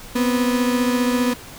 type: beating tone pair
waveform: 35% pulse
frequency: 245.4 / 260.4 Hz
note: B3 / C4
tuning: -11 / -8 cents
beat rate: 15 Hz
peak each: -16 / -23 dBFS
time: 0.15-1.34 s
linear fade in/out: 10 ms
effects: pink hiss -39 dBFS RMS until 1.58 s